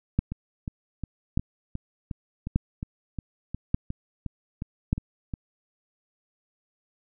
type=two click trains; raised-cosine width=5 ms; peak=-19 / -9 dBFS; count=15 / 5; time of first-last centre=0.32-5.338 / 0.19-4.929 s; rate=2.79 / 0.844 Hz; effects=none